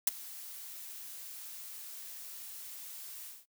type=noise with ADSR envelope; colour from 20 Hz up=blue; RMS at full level=-24 dBFS; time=0.07-3.46 s; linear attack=4 ms; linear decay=19 ms; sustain=-22 dB; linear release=200 ms; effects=noise-tail reverb RT60 0.1 s tail -24 dB re dry